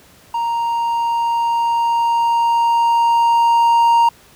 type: tone with level ramp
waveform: triangle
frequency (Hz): 932.3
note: A#5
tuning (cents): 0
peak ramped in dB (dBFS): -15 to -7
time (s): 0.34-4.09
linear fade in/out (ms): 5
effects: pink hiss -47 dBFS RMS until 4.35 s + high-pass 60 Hz 12 dB/octave